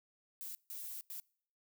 violet noise bursts at uneven times, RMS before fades -45 dBFS, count 3, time 0.41-0.55 / 0.7-1.01 / 1.1-1.2 s, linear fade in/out 0 ms, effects noise-tail reverb RT60 0.6 s tail -26 dB re dry

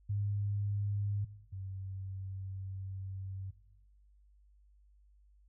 sine tone pair in turn, 101.8 / 95.8 Hz, G#2 / G2, -34 / -39 cents, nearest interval minor second, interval 105 cents, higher first, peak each -31 / -39 dBFS, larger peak first, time 0.09-1.25 / 1.52-3.51 s, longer second, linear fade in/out 10 ms, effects noise-tail reverb RT60 1.0 s tail -18 dB re dry + added 50 Hz sine -61 dBFS peak until 5.48 s

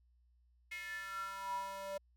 square tone with high-pass filter sweep, 195.2 Hz, G3, 7 cents flat, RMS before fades -43 dBFS, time 0.71-1.98 s, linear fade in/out 10 ms, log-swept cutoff 2200 to 630 Hz, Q 8.5, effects added 60 Hz sine -67 dBFS peak until 2.16 s

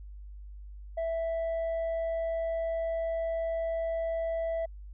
sine tone, 659.3 Hz, E5, in tune, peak -26 dBFS, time 0.97-4.66 s, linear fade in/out 10 ms, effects tanh soft clip ceiling -28 dBFS + added 50 Hz sine -42 dBFS peak until 4.93 s

